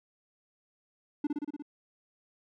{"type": "tone with echo", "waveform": "triangle", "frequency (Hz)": 293.7, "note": "D4", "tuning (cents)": 0, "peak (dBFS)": -24, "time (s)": [1.24, 1.27], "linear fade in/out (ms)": 5, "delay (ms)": 59, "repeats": 6, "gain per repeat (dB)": -2, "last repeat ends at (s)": 1.624, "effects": []}